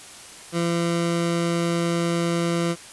20% pulse tone, 170 Hz, F3, 46 cents flat, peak -16 dBFS, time 0.52-2.76 s, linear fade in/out 50 ms, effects white hiss -42 dBFS RMS until 2.92 s + resampled to 24000 Hz

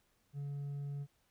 sine tone with hard clipping, 142.1 Hz, C#3, 43 cents sharp, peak -39 dBFS, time 0.33-1.07 s, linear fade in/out 50 ms, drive 2 dB, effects pink hiss -75 dBFS RMS until 1.3 s

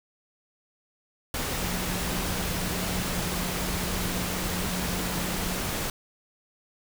sine tone in noise, 180.9 Hz, F#3, 39 cents flat, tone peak -34 dBFS, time 1.62-5.6 s, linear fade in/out 2 ms, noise pink, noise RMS -30 dBFS, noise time 1.34-5.9 s, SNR -7 dB, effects none

